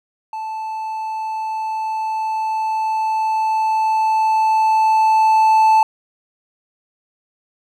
triangle tone with level ramp, 877 Hz, A5, 6 cents flat, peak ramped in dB -22 to -7 dBFS, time 0.33-5.83 s, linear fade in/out 2 ms, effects none

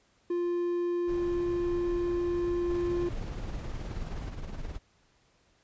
triangle tone, 349.2 Hz, F4, in tune, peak -25 dBFS, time 0.3-3.09 s, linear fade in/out 5 ms
brown noise, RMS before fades -39 dBFS, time 1.07-4.3 s, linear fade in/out 20 ms
brown noise with tremolo, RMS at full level -35 dBFS, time 2.69-4.79 s, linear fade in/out 20 ms, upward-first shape triangle, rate 19 Hz, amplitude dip 65%
effects pink hiss -67 dBFS RMS until 5.63 s + resampled to 16000 Hz

